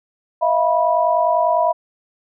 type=tone cluster; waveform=sine; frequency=641 / 691 / 978 Hz; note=E5 / F5 / B5; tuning=-49 / -19 / -17 cents; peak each=-18 dBFS; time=0.41-1.73 s; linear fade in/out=20 ms; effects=none